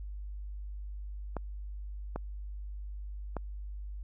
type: clicks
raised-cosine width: 1 ms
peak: -21 dBFS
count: 3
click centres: 1.367 / 2.16 / 3.367 s
effects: added 50 Hz sine -38 dBFS peak until 4.03 s